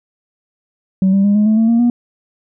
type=tone with pitch steps; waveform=sine; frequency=189.9 / 196.37 / 203.1 / 210 / 217.1 / 224.5 / 232.2 / 240.1 Hz; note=F#3 / G3 / G#3 / G#3 / A3 / A3 / A#3 / B3; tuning=+45 / +3 / -38 / +19 / -23 / +35 / -7 / -49 cents; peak=-7 dBFS; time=1.02-1.9 s; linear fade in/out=2 ms; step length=110 ms; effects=tanh soft clip ceiling -7 dBFS